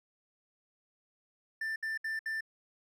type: tone bursts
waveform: triangle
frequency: 1778 Hz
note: A6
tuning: 18 cents sharp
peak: -31 dBFS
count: 4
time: 1.61-2.408 s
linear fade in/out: 5 ms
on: 150 ms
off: 66 ms
effects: none